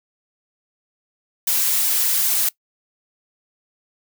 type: noise with flanger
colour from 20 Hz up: blue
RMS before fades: -19 dBFS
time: 1.47-2.49 s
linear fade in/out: 5 ms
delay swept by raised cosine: 1.5 to 5.3 ms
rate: 2.5 Hz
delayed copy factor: -0.7
effects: noise-tail reverb RT60 0.1 s tail -21 dB re dry